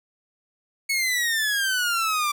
sawtooth exponential sweep, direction down, 2217 to 1167 Hz, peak -18 dBFS, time 0.89-2.32 s, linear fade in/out 10 ms, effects none

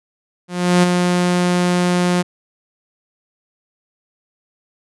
sawtooth tone with ADSR envelope, 178 Hz, F3, 33 cents sharp, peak -5 dBFS, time 0.48-2.23 s, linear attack 350 ms, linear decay 17 ms, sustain -5 dB, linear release 20 ms, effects resampled to 24000 Hz

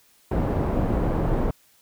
pink low-pass noise, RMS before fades -23 dBFS, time 0.31-1.51 s, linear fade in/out 5 ms, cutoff 680 Hz, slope 12 dB/octave, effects white hiss -59 dBFS RMS until 1.81 s

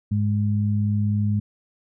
sine tone pair together, 103.83 / 207.7 Hz, G#2 / G#3, 0 / 0 cents, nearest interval octave, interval 1200 cents, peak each -20 / -24 dBFS, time 0.11-1.4 s, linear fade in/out 10 ms, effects none

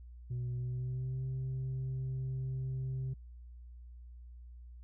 sine tone with pitch glide, 123.47 to 130.81 Hz, B2 to C3, 0 to 0 cents, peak -32 dBFS, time 0.3-3.14 s, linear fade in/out 10 ms, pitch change +100 cents, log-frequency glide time 0.53-1.24 s, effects tanh soft clip ceiling -33 dBFS + added 60 Hz sine -48 dBFS peak until 4.83 s

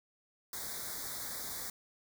white band-stop noise, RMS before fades -41 dBFS, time 0.53-1.7 s, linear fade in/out 2 ms, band 2200 to 3500 Hz, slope 96 dB/octave, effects none

